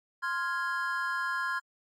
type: chord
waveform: triangle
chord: F minor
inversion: second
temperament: equal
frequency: 1046.5 / 1396.9 / 1661.2 Hz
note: C6 / F6 / Ab6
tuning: 0 / 0 / 0 cents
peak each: -32 dBFS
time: 0.22-1.6 s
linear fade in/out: 20 ms
effects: AAC 64 kbps